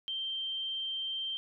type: tone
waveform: sine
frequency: 3141 Hz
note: G7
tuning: 3 cents sharp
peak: -33 dBFS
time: 0.08-1.37 s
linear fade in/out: 0 ms
effects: none